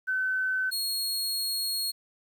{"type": "tone pair in turn", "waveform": ["sine", "sawtooth"], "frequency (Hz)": [1521, 4302], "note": ["F#6", "C8"], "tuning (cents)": [47, 47], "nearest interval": "octave + tritone", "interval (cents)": 1800, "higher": "second", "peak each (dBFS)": -25, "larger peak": "neither", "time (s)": [[0.07, 0.71], [0.71, 1.92]], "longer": "second", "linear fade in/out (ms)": 20, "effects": ["10-bit"]}